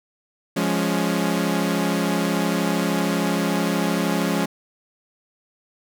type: chord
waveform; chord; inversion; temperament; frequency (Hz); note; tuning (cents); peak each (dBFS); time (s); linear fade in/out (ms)
sawtooth; Db major; first; equal with one note detuned; 174.61 / 207.7 / 278.1; F3 / Ab3 / Db4; 0 / 0 / +6; -20 / -20 / -21; 0.56-4.46; 10
effects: none